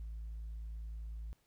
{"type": "tone", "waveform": "sine", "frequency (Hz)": 55, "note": "A1", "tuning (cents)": 0, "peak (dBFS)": -39, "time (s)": [0, 1.33], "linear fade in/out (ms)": 0, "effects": ["tanh soft clip ceiling -39 dBFS", "pink hiss -75 dBFS RMS until 1.46 s"]}